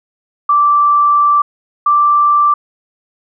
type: tone pair in turn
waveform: sine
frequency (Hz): 1169 / 1173.9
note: D6 / D6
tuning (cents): -8 / -1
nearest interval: unison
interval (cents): 7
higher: second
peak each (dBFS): -7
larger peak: neither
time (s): 0.49-1.42 / 1.86-2.54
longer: first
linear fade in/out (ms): 5
effects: none